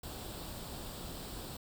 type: noise with comb filter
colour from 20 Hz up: pink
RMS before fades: -44 dBFS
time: 0.03-1.57 s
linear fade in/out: 5 ms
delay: 0.24 ms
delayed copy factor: +0.55
effects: none